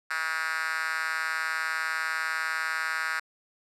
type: tone with high-pass filter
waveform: 5% pulse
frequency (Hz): 160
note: D#3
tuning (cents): +49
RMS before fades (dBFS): -30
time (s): 0.1-3.2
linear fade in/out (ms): 10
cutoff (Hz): 1500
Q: 3.1
effects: low-pass 11000 Hz 12 dB/octave